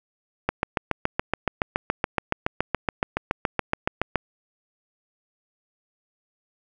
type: click train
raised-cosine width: 0.5 ms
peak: -6 dBFS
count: 27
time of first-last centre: 0.49-4.157 s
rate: 7.09 Hz
effects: none